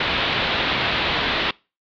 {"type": "low-pass noise", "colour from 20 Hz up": "white", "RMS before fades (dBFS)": -22, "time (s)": [0, 1.51], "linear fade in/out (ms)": 5, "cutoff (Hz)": 3900, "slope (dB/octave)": 48, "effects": ["noise-tail reverb RT60 0.3 s tail -24 dB re dry"]}